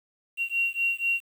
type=beating tone pair; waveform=sine; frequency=2748 / 2752.1 Hz; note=F7 / F7; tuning=-29 / -26 cents; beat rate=4.1 Hz; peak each=-27 dBFS; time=0.37-1.21 s; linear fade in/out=50 ms; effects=8-bit